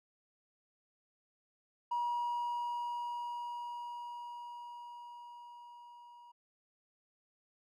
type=tone with level ramp; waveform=triangle; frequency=958 Hz; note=A#5; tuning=47 cents sharp; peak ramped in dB=-28 to -52 dBFS; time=1.91-6.32 s; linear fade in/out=10 ms; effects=tanh soft clip ceiling -28 dBFS